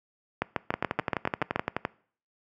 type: two click trains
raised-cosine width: 0.5 ms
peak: -10 / -11 dBFS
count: 9 / 14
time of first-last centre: 0.42-1.56 / 0.74-1.851 s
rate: 7.02 / 11.7 Hz
effects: noise-tail reverb RT60 0.5 s tail -22 dB re dry + high-pass 100 Hz 12 dB/octave